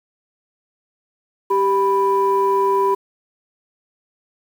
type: tone pair together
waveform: sine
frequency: 392 / 987.8 Hz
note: G4 / B5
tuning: 0 / 0 cents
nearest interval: octave + major third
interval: 1600 cents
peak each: -16 dBFS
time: 1.5-2.95 s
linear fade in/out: 10 ms
effects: tanh soft clip ceiling -7 dBFS + 7-bit